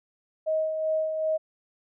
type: tone with tremolo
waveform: sine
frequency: 630 Hz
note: D#5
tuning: 21 cents sharp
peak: -22 dBFS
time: 0.46-1.38 s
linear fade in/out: 20 ms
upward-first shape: sine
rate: 2.6 Hz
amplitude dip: 45%
effects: none